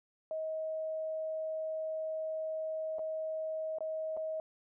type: tone with dropouts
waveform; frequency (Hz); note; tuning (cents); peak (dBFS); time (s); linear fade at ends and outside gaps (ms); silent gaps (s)
sine; 633; D#5; +30; -34; 0.31-4.4; 1; 2.985-2.992 / 3.785-3.806 / 4.167-4.172
effects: none